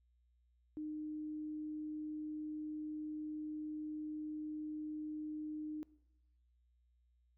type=tone; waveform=sine; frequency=305.6 Hz; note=D#4; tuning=31 cents flat; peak=-40 dBFS; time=0.77-5.83 s; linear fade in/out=0 ms; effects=noise-tail reverb RT60 0.9 s tail -21 dB re dry + added 60 Hz sine -70 dBFS peak until 7.37 s

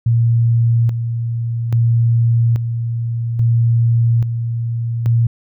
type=tone with tremolo; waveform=sine; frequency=116.54 Hz; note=A#2; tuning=in tune; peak=-10 dBFS; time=0.06-5.27 s; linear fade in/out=5 ms; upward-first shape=square; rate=0.6 Hz; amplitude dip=55%; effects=none

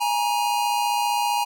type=tone pair together; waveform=square; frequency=829.8 / 945 Hz; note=G#5 / A#5; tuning=-2 / +23 cents; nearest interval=major second; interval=225 cents; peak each=-24 dBFS; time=0-1.45 s; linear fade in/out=20 ms; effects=none

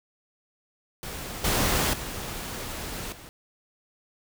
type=noise with level steps; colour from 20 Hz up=pink; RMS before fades=-36 / -24 / -35 / -46 dBFS; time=1.03-3.29 s; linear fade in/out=0 ms; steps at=1.44 / 1.93 / 3.12 s; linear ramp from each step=5 ms; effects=none

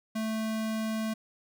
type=tone; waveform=square; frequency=220 Hz; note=A3; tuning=in tune; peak=-30 dBFS; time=0.15-1.14 s; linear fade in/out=10 ms; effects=none

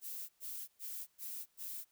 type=noise bursts; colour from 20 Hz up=violet; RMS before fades=-44 dBFS; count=5; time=0.01-1.85 s; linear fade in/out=50 ms; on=280 ms; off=110 ms; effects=white hiss -75 dBFS RMS until 1.91 s

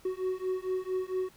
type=beating tone pair; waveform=triangle; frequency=370 / 374.4 Hz; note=F#4 / F#4; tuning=0 / +20 cents; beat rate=4.4 Hz; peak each=-31 dBFS; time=0.05-1.29 s; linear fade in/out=5 ms; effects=pink hiss -59 dBFS RMS until 1.36 s

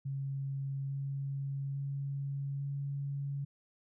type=tone with pitch steps; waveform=sine; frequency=137.1 / 138.13 / 139.17 / 140.22 Hz; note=C#3 / C#3 / C#3 / C#3; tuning=-19 / -6 / +7 / +20 cents; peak=-34 dBFS; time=0.05-3.45 s; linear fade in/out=10 ms; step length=850 ms; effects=none

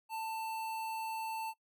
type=tone with notch filter; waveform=square; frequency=890 Hz; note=A5; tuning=20 cents sharp; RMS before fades=-39 dBFS; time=0.09-1.54 s; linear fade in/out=50 ms; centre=5800 Hz; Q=1.7; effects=noise-tail reverb RT60 0.1 s tail -21 dB re dry

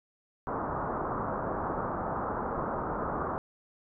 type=low-pass noise; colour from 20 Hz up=white; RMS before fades=-33 dBFS; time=0.47-3.38 s; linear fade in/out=0 ms; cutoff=1300 Hz; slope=48 dB/octave; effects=none

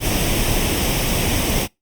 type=noise with comb filter; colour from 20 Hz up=pink; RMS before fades=-19 dBFS; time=0-1.68 s; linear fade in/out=50 ms; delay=0.35 ms; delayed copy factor=+0.55; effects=noise-tail reverb RT60 0.2 s tail -25 dB re dry + Opus 48 kbps

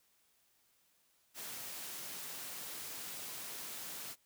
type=high-pass noise; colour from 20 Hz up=white; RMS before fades=-45 dBFS; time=1.34-4.16 s; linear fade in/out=50 ms; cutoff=100 Hz; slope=24 dB/octave; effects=white hiss -73 dBFS RMS until 4.25 s

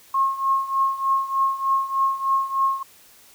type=tone with tremolo; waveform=sine; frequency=1080 Hz; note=C#6; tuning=45 cents flat; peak=-15 dBFS; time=0.14-2.83 s; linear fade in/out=5 ms; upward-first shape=triangle; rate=3.3 Hz; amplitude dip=85%; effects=white hiss -51 dBFS RMS until 3.34 s

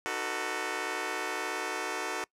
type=chord; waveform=10% pulse; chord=B dominant seventh; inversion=first; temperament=just; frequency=308.7 / 370.4 / 444.5 / 493.9 Hz; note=D#4 / F#4 / A4 / B4; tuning=-14 / +2 / +18 / 0 cents; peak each=-32 / -28 / -28 / -33 dBFS; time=0.06-2.24 s; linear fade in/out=0 ms; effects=noise-tail reverb RT60 0.1 s tail -23 dB re dry + low-pass 10000 Hz 12 dB/octave

